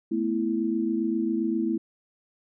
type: chord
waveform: sine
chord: A suspended second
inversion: none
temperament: just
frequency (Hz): 220 / 247.5 / 330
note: A3 / B3 / E4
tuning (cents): 0 / +4 / +2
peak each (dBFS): -28 / -30 / -26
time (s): 0.11-1.78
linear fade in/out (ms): 10
effects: none